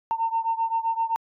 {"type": "beating tone pair", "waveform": "sine", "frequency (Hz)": [906, 913.7], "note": ["A#5", "A#5"], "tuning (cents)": [-50, -35], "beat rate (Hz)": 7.7, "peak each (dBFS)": [-24, -26], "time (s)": [0.11, 1.16], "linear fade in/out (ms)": 0, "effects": ["tanh soft clip ceiling -15 dBFS"]}